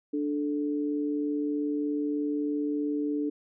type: tone pair together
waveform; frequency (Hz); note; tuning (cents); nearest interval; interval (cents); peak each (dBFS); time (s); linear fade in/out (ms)
sine; 294 / 437.2; D4 / A4; +2 / -11; perfect fifth; 687; -27 / -34; 0.13-3.3; 10
effects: none